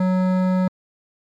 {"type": "tone with hard clipping", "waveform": "sine", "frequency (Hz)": 185, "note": "F#3", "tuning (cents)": 0, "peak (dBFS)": -18, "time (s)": [0, 0.68], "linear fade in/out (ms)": 5, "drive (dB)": 14, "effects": ["MP3 64 kbps"]}